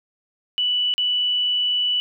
sine tone with dropouts, 2964 Hz, F#7, 2 cents sharp, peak -18 dBFS, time 0.58-2 s, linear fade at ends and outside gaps 0 ms, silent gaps 0.939-0.98 s, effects none

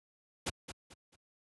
pink noise with echo, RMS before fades -33 dBFS, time 0.46-0.5 s, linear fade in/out 10 ms, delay 220 ms, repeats 3, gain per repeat -10 dB, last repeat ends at 1.16 s, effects high-pass 80 Hz 12 dB/octave + resampled to 24000 Hz

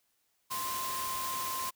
sine tone in noise, 1046 Hz, C6, 1 cent flat, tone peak -35 dBFS, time 0.5-1.71 s, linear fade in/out 20 ms, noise white, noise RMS -38 dBFS, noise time 0.5-1.71 s, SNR 0 dB, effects white hiss -75 dBFS RMS until 1.75 s

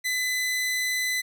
sawtooth tone, 2009 Hz, B6, 29 cents sharp, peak -21 dBFS, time 0.04-1.22 s, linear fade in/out 20 ms, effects none

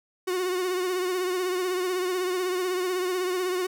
45% pulse tone with vibrato, 365.5 Hz, F#4, 21 cents flat, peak -25 dBFS, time 0.27-3.67 s, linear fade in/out 10 ms, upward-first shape triangle, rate 16 Hz, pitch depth 59 cents each way, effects none

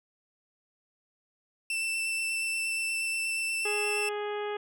40% pulse tone with vibrato, 2671 Hz, E7, 22 cents sharp, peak -28 dBFS, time 1.7-4.09 s, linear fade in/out 2 ms, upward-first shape square, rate 8.4 Hz, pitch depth 8 cents each way
harmonic tone, 415.3 Hz, G#4, in tune, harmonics 1 / 2 / 3 / 4 / 5 / 6 / 7 / 8, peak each -32 / -38 / -42 / -44 / -46 / -48 / -49 / -50 dBFS, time 3.65-4.57 s, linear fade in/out 5 ms
effects none

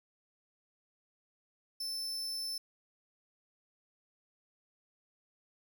40% pulse tone, 5290 Hz, E8, 5 cents sharp, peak -35 dBFS, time 1.8-2.58 s, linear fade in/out 5 ms, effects 11-bit

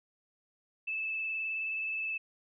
sine tone with vibrato, 2623 Hz, E7, 9 cents flat, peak -32 dBFS, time 0.87-2.18 s, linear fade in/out 10 ms, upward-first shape sine, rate 19 Hz, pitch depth 17 cents each way, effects none

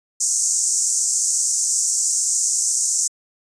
white band-pass noise, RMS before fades -20 dBFS, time 0.2-3.08 s, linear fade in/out 10 ms, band 6100 to 8300 Hz, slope 48 dB/octave, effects resampled to 22050 Hz

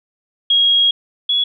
sine tone pair in turn, 3286 / 3374 Hz, G#7 / G#7, -19 / +27 cents, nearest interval unison, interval 46 cents, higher second, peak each -10 / -13 dBFS, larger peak first, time 0.5-0.91 / 1.29-1.44 s, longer first, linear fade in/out 5 ms, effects none

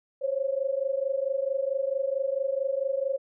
sine tone pair together, 529.9 / 554.4 Hz, C5 / C#5, +22 / 0 cents, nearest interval minor second, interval 78 cents, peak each -28 dBFS, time 0.21-3.18 s, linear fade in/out 20 ms, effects none

